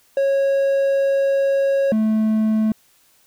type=tone pair in turn; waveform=triangle; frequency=549 / 217.9 Hz; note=C#5 / A3; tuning=-17 / -17 cents; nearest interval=octave + major third; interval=1600 cents; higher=first; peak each=-13 dBFS; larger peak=neither; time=0.17-1.92 / 1.92-2.72 s; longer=first; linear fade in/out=2 ms; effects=white hiss -57 dBFS RMS until 3.26 s